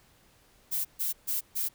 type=noise bursts; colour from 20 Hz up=violet; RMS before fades=-30 dBFS; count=4; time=0.71-1.69 s; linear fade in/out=20 ms; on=140 ms; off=140 ms; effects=pink hiss -62 dBFS RMS until 1.74 s